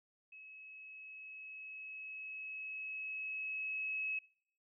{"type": "tone with level ramp", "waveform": "sine", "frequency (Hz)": 2573, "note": "E7", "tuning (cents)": -43, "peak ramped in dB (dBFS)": [-52, -35], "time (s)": [0.32, 4.19], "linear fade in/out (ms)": 5, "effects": ["noise-tail reverb RT60 0.6 s tail -22 dB re dry"]}